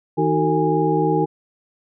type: tone cluster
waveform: sine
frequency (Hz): 159.1 / 310.3 / 373.8 / 452.3 / 824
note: D#3 / D#4 / F#4 / A4 / G#5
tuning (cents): +39 / -5 / +18 / +48 / -14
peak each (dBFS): -22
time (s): 0.17-1.26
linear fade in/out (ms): 20
effects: none